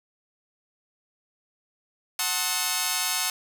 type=chord; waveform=5% pulse; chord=F# diminished seventh; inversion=none; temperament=just; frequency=740 / 888 / 1065.6 / 1278.7 Hz; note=F#5 / A5 / C6 / Eb6; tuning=0 / +16 / +31 / +47 cents; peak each=-19 dBFS; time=2.19-3.3 s; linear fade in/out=2 ms; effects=none